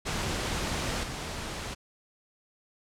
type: noise with level steps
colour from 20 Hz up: pink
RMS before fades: -31 / -36 dBFS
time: 0.05-1.75 s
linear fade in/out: 20 ms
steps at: 1.03 s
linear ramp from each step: 5 ms
effects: low-pass 8000 Hz 12 dB/octave